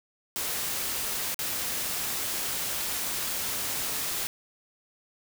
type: noise with dropouts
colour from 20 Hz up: white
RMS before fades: -31 dBFS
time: 0.36-4.27 s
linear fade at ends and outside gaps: 0 ms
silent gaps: 1.344-1.391 s
effects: none